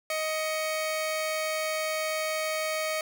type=tone pair together; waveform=sawtooth; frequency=626.8 / 2237 Hz; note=D#5 / C#7; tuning=+13 / +15 cents; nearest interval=octave + minor seventh; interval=2202 cents; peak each=-25 / -31 dBFS; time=0.1-3.01 s; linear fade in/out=2 ms; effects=none